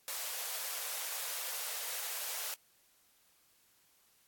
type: high-pass noise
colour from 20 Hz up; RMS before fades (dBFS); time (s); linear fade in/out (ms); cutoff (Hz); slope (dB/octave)
white; -39; 0.08-2.54; 0; 450; 96
effects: white hiss -69 dBFS RMS until 4.27 s + AAC 64 kbps